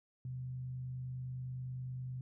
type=tone with frequency modulation; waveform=sine; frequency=127.5 Hz; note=C3; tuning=44 cents flat; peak=-39 dBFS; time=0.25-2.21 s; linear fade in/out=2 ms; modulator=49.8 Hz; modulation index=0.2; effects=none